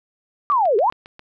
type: linear two-way sweep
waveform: sine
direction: down then up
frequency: 1205 to 377.4 to 1075 Hz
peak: -14 dBFS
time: 0.5-0.9 s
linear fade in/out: 0 ms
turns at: 0.77 s
type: click train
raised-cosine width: 0.3 ms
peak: -24 dBFS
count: 6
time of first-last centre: 0.52-1.194 s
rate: 7.42 Hz
effects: none